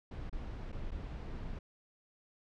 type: noise with dropouts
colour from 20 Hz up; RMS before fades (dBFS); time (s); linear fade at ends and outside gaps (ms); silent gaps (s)
brown; -41; 0.11-1.59; 5; 0.297-0.327 / 0.719-0.725 / 0.909-0.916
effects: low-pass 4000 Hz 12 dB/octave